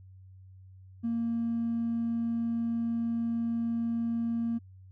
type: tone with hard clipping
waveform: sine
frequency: 231.6 Hz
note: A#3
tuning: 11 cents flat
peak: -28 dBFS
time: 1.03-4.59 s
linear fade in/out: 20 ms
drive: 1 dB
effects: added 94 Hz sine -49 dBFS peak until 4.91 s